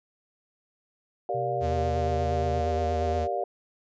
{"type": "chord", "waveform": "sine", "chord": "G minor seventh", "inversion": "none", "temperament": "just", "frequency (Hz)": [392, 470.4, 588, 705.6], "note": ["G4", "Bb4", "D5", "F5"], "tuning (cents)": [0, 16, 2, 18], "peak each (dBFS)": [-33, -34, -32, -29], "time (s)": [1.29, 3.44], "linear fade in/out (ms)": 2}
{"type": "tone with pitch glide", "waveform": "sine", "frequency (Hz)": [127.6, 133.71], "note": ["C3", "C3"], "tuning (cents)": [-43, 38], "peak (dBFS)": -34, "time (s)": [1.34, 2.61], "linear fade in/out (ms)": 10, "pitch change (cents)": 81, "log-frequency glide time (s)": [1.94, 2.23]}
{"type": "tone with vibrato", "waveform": "square", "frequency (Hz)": 80.7, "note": "E2", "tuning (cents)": -36, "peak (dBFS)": -29, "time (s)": [1.6, 3.28], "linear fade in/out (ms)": 50, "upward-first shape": "sine", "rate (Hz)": 8.5, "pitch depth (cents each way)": 49}
{"effects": ["resampled to 16000 Hz"]}